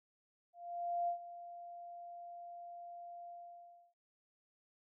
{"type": "tone with ADSR envelope", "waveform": "sine", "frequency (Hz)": 695, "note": "F5", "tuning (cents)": -9, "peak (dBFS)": -32, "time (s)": [0.53, 3.94], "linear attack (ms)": 550, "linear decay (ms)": 100, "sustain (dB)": -15, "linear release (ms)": 650, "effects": []}